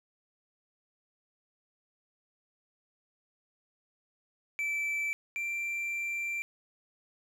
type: tone pair in turn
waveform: triangle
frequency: 2322 / 2356 Hz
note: D7 / D7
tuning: -20 / +5 cents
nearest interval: unison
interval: 25 cents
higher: second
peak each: -28 / -30 dBFS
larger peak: first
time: 4.59-5.13 / 5.36-6.42 s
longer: second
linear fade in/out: 0 ms
effects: none